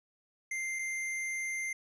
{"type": "tone pair in turn", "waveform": "square", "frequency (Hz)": [2093, 2093], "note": ["C7", "C7"], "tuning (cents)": [0, 0], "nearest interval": "unison", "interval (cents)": 0, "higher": "neither", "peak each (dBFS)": [-34, -34], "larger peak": "neither", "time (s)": [[0.51, 0.79], [0.79, 1.73]], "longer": "second", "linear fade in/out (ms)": 5, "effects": ["resampled to 24000 Hz"]}